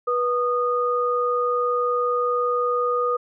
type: tone pair together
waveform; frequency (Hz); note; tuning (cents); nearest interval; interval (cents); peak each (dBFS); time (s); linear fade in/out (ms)
sine; 488 / 1230.7; B4 / D#6; -21 / -19; octave + major third; 1602; -22; 0.07-3.17; 10
effects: none